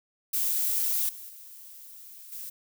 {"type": "noise with level steps", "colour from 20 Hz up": "violet", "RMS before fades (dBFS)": [-27, -43, -47, -39], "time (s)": [0.33, 2.5], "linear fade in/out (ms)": 10, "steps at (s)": [1.09, 1.29, 2.32], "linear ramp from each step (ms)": 2, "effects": []}